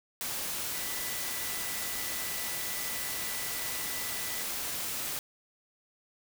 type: tone in noise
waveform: sine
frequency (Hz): 1981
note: B6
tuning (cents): +5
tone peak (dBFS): -44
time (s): 0.74-4.42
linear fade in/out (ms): 0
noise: white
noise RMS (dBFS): -35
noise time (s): 0.21-5.19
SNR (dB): -12
effects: none